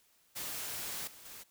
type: noise with level steps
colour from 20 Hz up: white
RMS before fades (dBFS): -40 / -54 / -49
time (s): 0.35-1.44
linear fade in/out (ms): 20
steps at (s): 1.07 / 1.25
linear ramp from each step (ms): 5
effects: white hiss -69 dBFS RMS until 1.5 s